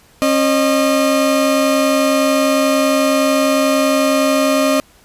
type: tone pair together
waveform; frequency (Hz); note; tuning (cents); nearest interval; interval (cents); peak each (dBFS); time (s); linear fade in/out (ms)
35% pulse; 270 / 611; C#4 / D#5; -45 / -32; octave + major second; 1413; -13; 0.22-4.8; 0
effects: pink hiss -49 dBFS RMS until 5.04 s + resampled to 32000 Hz